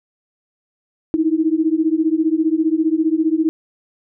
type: beating tone pair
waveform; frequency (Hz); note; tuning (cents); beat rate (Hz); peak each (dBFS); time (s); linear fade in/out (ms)
sine; 311.1 / 326.1; D#4 / E4; 0 / -19; 15; -17; 1.14-3.49; 0
effects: none